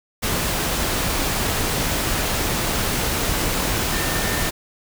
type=tone in noise; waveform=sine; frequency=1800 Hz; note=A6; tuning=39 cents sharp; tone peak=-30 dBFS; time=3.91-4.5 s; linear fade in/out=20 ms; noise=pink; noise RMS=-22 dBFS; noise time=0.22-4.51 s; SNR=-11 dB; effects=none

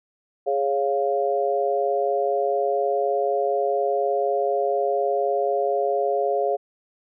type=chord; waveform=sine; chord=Db major; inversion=second; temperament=equal; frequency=415.3 / 554.4 / 698.5 Hz; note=Ab4 / Db5 / F5; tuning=0 / 0 / 0 cents; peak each=-24 dBFS; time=0.46-6.57 s; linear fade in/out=20 ms; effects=none

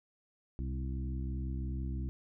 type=harmonic tone with a mistuned harmonic; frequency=66 Hz; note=C2; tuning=16 cents sharp; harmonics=1 / 2 / 3 / 4 / 5; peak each=-35 / -41 / -45 / -47 / -49 dBFS; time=0.59-2.09 s; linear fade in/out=0 ms; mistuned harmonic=2; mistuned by=-42 cents; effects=none

